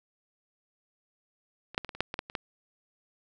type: clicks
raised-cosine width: 0.3 ms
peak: -27 / -9 / -22 / -23 / -27 / -9 / -18 / -15 / -25 / -15 dBFS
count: 10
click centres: 1.746 / 1.779 / 1.847 / 1.892 / 1.95 / 2.006 / 2.141 / 2.191 / 2.299 / 2.352 s
effects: none